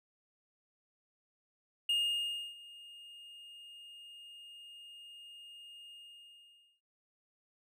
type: tone with ADSR envelope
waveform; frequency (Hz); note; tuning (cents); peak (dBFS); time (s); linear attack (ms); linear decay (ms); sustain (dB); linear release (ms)
triangle; 2838; F7; +27; -26; 1.89-6.81; 4; 650; -22; 890
effects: none